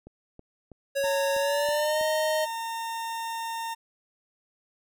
click train, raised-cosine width 2 ms, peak -32 dBFS, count 7, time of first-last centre 0.07-2.012 s, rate 3.09 Hz
square tone with pitch glide, 554 to 621.8 Hz, C#5 to D#5, -1 to -1 cents, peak -25 dBFS, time 0.95-2.46 s, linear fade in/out 20 ms, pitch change +200 cents, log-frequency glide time 1.37-2.02 s
40% pulse tone, 913 Hz, A#5, 36 cents flat, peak -30 dBFS, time 1.03-3.75 s, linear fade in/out 20 ms
effects none

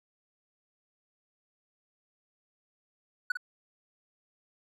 triangle tone with echo, 1480 Hz, F#6, in tune, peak -22 dBFS, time 3.3-3.32 s, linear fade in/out 5 ms, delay 52 ms, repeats 1, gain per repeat -8 dB, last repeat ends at 3.372 s, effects none

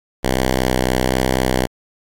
5% pulse tone with vibrato, 63.9 Hz, C2, 40 cents flat, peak -4 dBFS, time 0.23-1.67 s, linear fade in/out 20 ms, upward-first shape sine, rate 1.2 Hz, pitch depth 14 cents each way, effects AAC 64 kbps

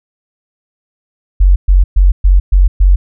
sine tone bursts, 46.21 Hz, F#1, 1 cent flat, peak -3 dBFS, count 6, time 1.4-2.96 s, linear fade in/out 10 ms, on 160 ms, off 120 ms, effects none

